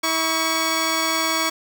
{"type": "tone pair together", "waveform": "10% pulse", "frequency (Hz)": [323, 1121], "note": ["E4", "C#6"], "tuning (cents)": [-35, 19], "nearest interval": "octave + minor seventh", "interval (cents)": 2154, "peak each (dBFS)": [-15, -13], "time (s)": [0.03, 1.5], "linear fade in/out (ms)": 10, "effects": []}